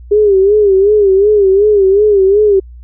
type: tone with vibrato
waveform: sine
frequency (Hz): 402.3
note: G4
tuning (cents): +45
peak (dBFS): -5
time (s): 0.11-2.6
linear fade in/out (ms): 10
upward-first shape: sine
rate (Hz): 2.7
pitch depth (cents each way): 100
effects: added 60 Hz sine -30 dBFS peak until 2.83 s